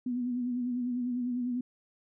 sine tone with vibrato, 246.2 Hz, B3, 5 cents flat, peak -29 dBFS, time 0.06-1.61 s, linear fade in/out 5 ms, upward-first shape sine, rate 10 Hz, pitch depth 44 cents each way, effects none

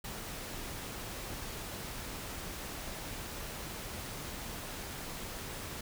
pink noise, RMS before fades -42 dBFS, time 0.04-5.81 s, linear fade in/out 5 ms, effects none

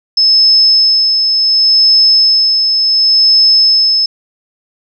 sine tone with tremolo, 5220 Hz, E8, 18 cents flat, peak -4 dBFS, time 0.17-4.06 s, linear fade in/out 5 ms, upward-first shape sine, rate 0.69 Hz, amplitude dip 40%, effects none

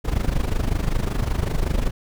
brown noise with amplitude modulation, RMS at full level -18 dBFS, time 0.04-1.91 s, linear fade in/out 20 ms, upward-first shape sine, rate 25.3 Hz, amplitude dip 80%, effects none

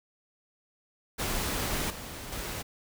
pink noise with level steps, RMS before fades -31 / -41 / -36 dBFS, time 1.18-2.63 s, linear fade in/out 20 ms, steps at 1.9 / 2.32 s, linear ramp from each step 5 ms, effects none

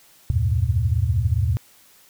sine tone cluster, 75.1 / 89.8 / 102.3 / 119.9 Hz, D2 / F2 / G#2 / A#2, +39 / +49 / -26 / +49 cents, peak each -23 dBFS, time 0.3-1.57 s, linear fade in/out 0 ms, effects white hiss -53 dBFS RMS until 2.09 s

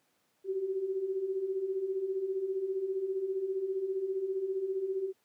sine beating tone pair, 370 / 385 Hz, F#4 / G4, 0 / -31 cents, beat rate 15 Hz, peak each -38 / -31 dBFS, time 0.44-5.13 s, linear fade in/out 50 ms, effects pink hiss -73 dBFS RMS until 5.24 s + high-pass 200 Hz 12 dB/octave

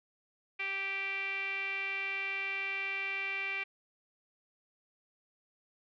5% pulse tone with low-pass filter, 390.9 Hz, G4, 5 cents flat, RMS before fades -36 dBFS, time 0.59-3.64 s, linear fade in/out 10 ms, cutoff 2400 Hz, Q 7.7, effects none

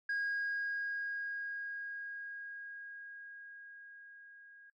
sine tone with level ramp, 1636 Hz, G#6, 26 cents flat, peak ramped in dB -30 to -55 dBFS, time 0.09-4.7 s, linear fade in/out 5 ms, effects noise-tail reverb RT60 0.1 s tail -17 dB re dry + tanh soft clip ceiling -31 dBFS

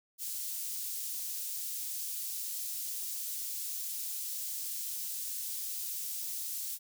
white high-pass noise, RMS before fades -38 dBFS, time 0.18-6.79 s, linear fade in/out 50 ms, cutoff 5500 Hz, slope 12 dB/octave, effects none

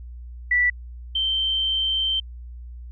sine tone pair in turn, 1964 / 3118 Hz, B6 / G7, -10 / -10 cents, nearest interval minor sixth, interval 800 cents, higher second, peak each -16 / -20 dBFS, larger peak first, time 0.51-0.7 / 1.15-2.2 s, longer second, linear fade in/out 5 ms, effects added 60 Hz sine -35 dBFS peak until 2.91 s

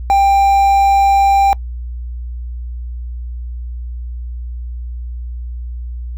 triangle tone with quantisation, 791 Hz, G5, 15 cents sharp, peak -6 dBFS, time 0.1-1.53 s, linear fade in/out 0 ms, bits 6, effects noise-tail reverb RT60 0.1 s tail -25 dB re dry + added 60 Hz sine -22 dBFS peak until 6.17 s

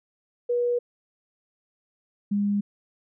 sine tone pair in turn, 483.7 / 203.4 Hz, B4 / G#3, -36 / -36 cents, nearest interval octave + minor third, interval 1500 cents, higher first, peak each -21 dBFS, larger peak neither, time 0.49-0.79 / 2.31-2.61 s, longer neither, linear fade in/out 10 ms, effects none

